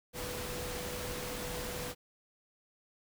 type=tone in noise; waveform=sine; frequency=493.9 Hz; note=B4; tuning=in tune; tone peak=-43 dBFS; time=0.13-1.95 s; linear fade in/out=50 ms; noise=pink; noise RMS=-40 dBFS; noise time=0.13-1.95 s; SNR=-6 dB; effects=none

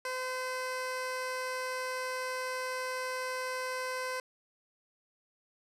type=tone with low-pass filter; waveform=15% pulse; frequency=512 Hz; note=C5; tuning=38 cents flat; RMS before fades=-36 dBFS; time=0.05-4.2 s; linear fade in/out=2 ms; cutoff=11000 Hz; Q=0.73; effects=none

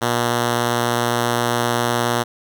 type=tone; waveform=5% pulse; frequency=119.5 Hz; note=A#2; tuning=43 cents sharp; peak=-6 dBFS; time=0.01-2.24 s; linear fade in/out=20 ms; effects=none

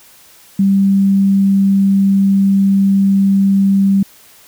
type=tone; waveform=sine; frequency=196 Hz; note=G3; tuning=in tune; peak=-8 dBFS; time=0.59-4.03 s; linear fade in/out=5 ms; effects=white hiss -44 dBFS RMS until 4.47 s

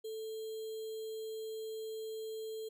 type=tone with sample-and-hold; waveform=sine; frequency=440 Hz; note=A4; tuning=in tune; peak=-39 dBFS; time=0.04-2.69 s; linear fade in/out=10 ms; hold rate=3675 Hz; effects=none

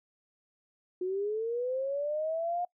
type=linear sweep; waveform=sine; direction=up; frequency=358.6 to 715 Hz; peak=-29 dBFS; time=1.01-2.65 s; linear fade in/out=5 ms; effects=noise-tail reverb RT60 0.1 s tail -23 dB re dry

